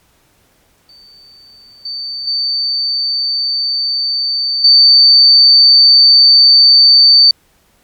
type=tone with level steps; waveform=sine; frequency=4568 Hz; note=D8; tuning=49 cents flat; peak=-39 / -20 / -13 / -3 dBFS; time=0.89-7.31 s; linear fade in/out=2 ms; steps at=1.85 / 2.27 / 4.64 s; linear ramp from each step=5 ms; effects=pink hiss -54 dBFS RMS until 7.83 s + MP3 96 kbps